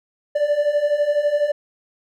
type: beating tone pair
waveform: triangle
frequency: 578 / 590 Hz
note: D5 / D5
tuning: -28 / +8 cents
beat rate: 12 Hz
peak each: -20 / -16 dBFS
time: 0.35-1.52 s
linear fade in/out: 10 ms
effects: none